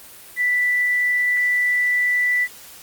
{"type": "tone", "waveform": "sine", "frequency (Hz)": 1975.5, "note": "B6", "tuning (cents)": 0, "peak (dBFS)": -16, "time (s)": [0.36, 2.48], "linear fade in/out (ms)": 50, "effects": ["white hiss -42 dBFS RMS until 2.82 s", "Opus 24 kbps"]}